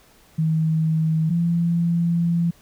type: tone pair in turn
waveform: sine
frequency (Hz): 159.2 / 169.87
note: D#3 / F3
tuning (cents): +40 / -48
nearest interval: minor second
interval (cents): 112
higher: second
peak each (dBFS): -17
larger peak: neither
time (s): 0.38-1.3 / 1.3-2.51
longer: second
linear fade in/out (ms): 10
effects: pink hiss -54 dBFS RMS until 2.61 s